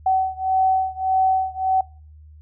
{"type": "beating tone pair", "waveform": "sine", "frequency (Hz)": [757, 758.7], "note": ["F#5", "F#5"], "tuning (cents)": [39, 43], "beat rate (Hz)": 1.7, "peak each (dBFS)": [-20, -21], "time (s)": [0.06, 1.81], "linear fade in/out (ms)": 5, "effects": ["noise-tail reverb RT60 0.4 s tail -23 dB re dry", "added 76 Hz sine -42 dBFS peak until 2.41 s"]}